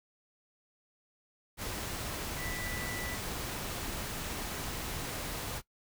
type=tone in noise; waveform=sine; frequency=1975.5 Hz; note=B6; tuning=in tune; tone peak=-41 dBFS; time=2.36-3.18 s; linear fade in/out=50 ms; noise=pink; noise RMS=-38 dBFS; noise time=1.57-5.62 s; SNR=-6 dB; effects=noise-tail reverb RT60 0.1 s tail -19 dB re dry